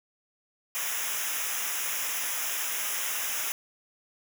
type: noise with comb filter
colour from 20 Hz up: white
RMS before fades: -31 dBFS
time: 0.75-3.52 s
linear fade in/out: 0 ms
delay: 0.23 ms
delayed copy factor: -0.95
effects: none